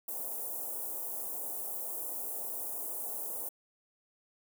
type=band-stop noise; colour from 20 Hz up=white; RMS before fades=-38 dBFS; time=0.08-3.49 s; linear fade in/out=5 ms; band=800 to 9700 Hz; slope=24 dB/octave; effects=high-pass 400 Hz 12 dB/octave